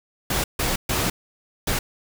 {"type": "noise bursts at uneven times", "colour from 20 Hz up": "pink", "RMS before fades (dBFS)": -23, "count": 4, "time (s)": [[0.3, 0.44], [0.59, 0.76], [0.89, 1.1], [1.67, 1.79]], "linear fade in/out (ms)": 5, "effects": []}